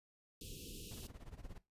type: band-stop noise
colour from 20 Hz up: pink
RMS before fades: -50 dBFS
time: 0.41-1.07 s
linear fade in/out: 2 ms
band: 500 to 2600 Hz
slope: 96 dB/octave
type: noise with tremolo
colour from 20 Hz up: brown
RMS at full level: -48 dBFS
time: 0.91-1.58 s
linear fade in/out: 2 ms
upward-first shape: sine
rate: 17 Hz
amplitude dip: 85%
effects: noise-tail reverb RT60 0.2 s tail -17 dB re dry + resampled to 32000 Hz